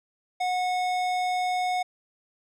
sine tone with tanh clipping, 730 Hz, F#5, 24 cents flat, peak -26 dBFS, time 0.4-1.83 s, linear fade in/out 10 ms, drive 17 dB, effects none

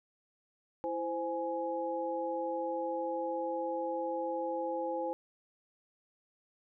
sine tone cluster, 332.2 / 519 / 836 Hz, E4 / C5 / G#5, +13 / -14 / +11 cents, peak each -39 / -35 / -37 dBFS, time 0.84-5.13 s, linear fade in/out 0 ms, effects none

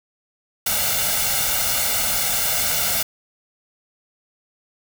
white noise with comb filter, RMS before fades -21 dBFS, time 0.66-3.03 s, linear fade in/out 5 ms, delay 1.4 ms, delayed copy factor +0.8, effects none

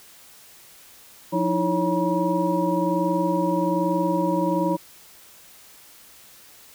sine tone cluster, 175.8 / 308.1 / 329.3 / 555 / 959 Hz, F3 / D#4 / E4 / C#5 / A#5, +12 / -17 / -2 / +2 / +49 cents, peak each -26 dBFS, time 1.32-4.77 s, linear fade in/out 20 ms, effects white hiss -49 dBFS RMS until 6.74 s

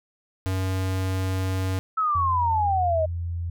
square tone, 94.2 Hz, F#2, 32 cents sharp, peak -24 dBFS, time 0.46-1.79 s, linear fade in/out 0 ms
sine exponential sweep, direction down, 1318.5 to 617 Hz, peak -20 dBFS, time 1.97-3.06 s, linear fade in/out 10 ms
sine tone with pitch glide, 87.31 to 85.32 Hz, F2 to F2, 0 to -40 cents, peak -26 dBFS, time 2.15-3.5 s, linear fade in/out 5 ms, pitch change -40 cents, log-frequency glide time 2.35-2.82 s
effects none

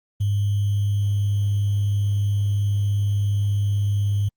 sine tone with sample-and-hold, 101.5 Hz, G#2, 39 cents flat, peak -18 dBFS, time 0.2-4.29 s, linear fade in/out 10 ms, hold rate 3150 Hz, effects Opus 24 kbps

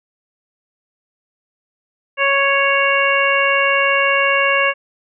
harmonic tone, 554.4 Hz, C#5, in tune, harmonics 1 / 2 / 3 / 4 / 5, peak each -19 / -19 / -19 / -19 / -19 dBFS, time 2.17-4.74 s, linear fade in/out 50 ms, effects none

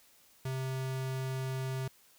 square tone, 131.5 Hz, C3, 9 cents sharp, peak -34 dBFS, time 0.45-1.88 s, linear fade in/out 5 ms, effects white hiss -63 dBFS RMS until 2.18 s

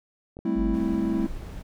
clicks, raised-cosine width 2 ms, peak -28 dBFS, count 2, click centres 0.369 / 0.39 s
triangle chord, A minor seventh, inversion third, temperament equal, 196 / 220 / 261.6 / 329.6 Hz, G3 / A3 / C4 / E4, 0 / 0 / 0 / 0 cents, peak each -27 / -26 / -28 / -25 dBFS, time 0.45-1.27 s, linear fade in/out 5 ms
sine tone, 49.12 Hz, G1, 4 cents sharp, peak -26 dBFS, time 0.55-0.78 s, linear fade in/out 50 ms
brown noise, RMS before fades -36 dBFS, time 0.73-1.63 s, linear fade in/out 20 ms
effects none

